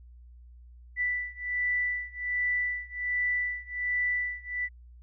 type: beating tone pair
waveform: sine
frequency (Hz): 1975.5 / 1976.8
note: B6 / B6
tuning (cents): 0 / +1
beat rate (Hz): 1.3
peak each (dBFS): -30 / -31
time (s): 0.96-4.69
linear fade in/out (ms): 50
effects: added 60 Hz sine -48 dBFS peak until 5.02 s